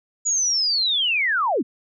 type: linear sweep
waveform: sine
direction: down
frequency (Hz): 6920 to 180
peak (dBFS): -18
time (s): 0.25-1.63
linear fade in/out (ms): 20
effects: none